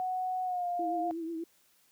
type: tone with pitch glide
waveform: sine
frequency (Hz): 740 to 704.1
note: F#5 to F5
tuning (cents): 0 to +14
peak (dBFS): -30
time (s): 0-1.11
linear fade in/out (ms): 0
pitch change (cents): -86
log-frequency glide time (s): 0.44-0.67
type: tone with vibrato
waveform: sine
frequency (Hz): 329.6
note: E4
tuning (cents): 0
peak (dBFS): -34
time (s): 0.79-1.44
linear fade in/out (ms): 5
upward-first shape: triangle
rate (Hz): 8.2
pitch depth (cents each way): 59
effects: white hiss -67 dBFS RMS until 1.91 s + high-pass 80 Hz 12 dB/octave